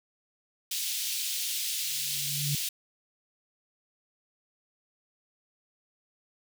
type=high-pass noise; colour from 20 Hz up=pink; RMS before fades=-32 dBFS; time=0.71-2.69 s; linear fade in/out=5 ms; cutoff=3000 Hz; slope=24 dB/octave
type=tone with exponential growth; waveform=sine; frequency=144.6 Hz; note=D3; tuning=27 cents flat; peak=-26 dBFS; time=1.81-2.55 s; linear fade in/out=2 ms; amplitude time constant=160 ms
effects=none